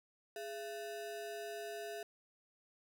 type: ring-modulated tone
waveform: square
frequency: 546 Hz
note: C#5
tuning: 26 cents flat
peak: -40 dBFS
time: 0.36-2.03 s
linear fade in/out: 2 ms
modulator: 131 Hz
effects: none